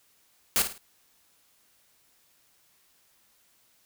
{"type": "noise with echo", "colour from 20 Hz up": "white", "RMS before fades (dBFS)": -23, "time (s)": [0.56, 0.62], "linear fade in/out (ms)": 0, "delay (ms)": 53, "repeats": 3, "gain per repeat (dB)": -9, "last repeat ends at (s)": 0.779, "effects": ["white hiss -65 dBFS RMS until 3.85 s"]}